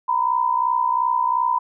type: tone pair together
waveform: sine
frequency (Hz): 940 / 1002.8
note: A#5 / B5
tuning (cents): +14 / +26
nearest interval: minor second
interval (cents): 112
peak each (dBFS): -21 / -19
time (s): 0.08-1.59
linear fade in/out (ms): 10
effects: none